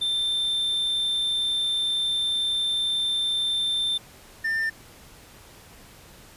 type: tone pair in turn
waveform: triangle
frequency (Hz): 3569 / 1795.9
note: A7 / A6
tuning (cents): +24 / +35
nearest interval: octave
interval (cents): 1189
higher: first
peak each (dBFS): -21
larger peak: neither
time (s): 0.01-3.98 / 4.44-4.7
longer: first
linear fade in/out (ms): 10
effects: pink hiss -49 dBFS RMS until 6.36 s + resampled to 32000 Hz